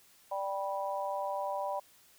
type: harmonic tone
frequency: 196 Hz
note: G3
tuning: in tune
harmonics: 3 / 4 / 5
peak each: -36 / -37 / -37 dBFS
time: 0.31-1.8 s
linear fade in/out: 10 ms
effects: white hiss -62 dBFS RMS until 2.18 s